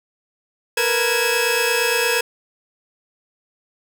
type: tone cluster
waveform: sawtooth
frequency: 460.4 / 489 / 1652 / 2586 Hz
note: A#4 / B4 / G#6 / E7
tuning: -22 / -17 / -10 / -34 cents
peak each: -19 dBFS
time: 0.77-2.21 s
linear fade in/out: 5 ms
effects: none